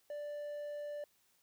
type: tone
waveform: triangle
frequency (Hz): 587.3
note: D5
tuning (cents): 0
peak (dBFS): -38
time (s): 0.1-1.04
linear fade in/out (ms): 2
effects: white hiss -73 dBFS RMS until 1.42 s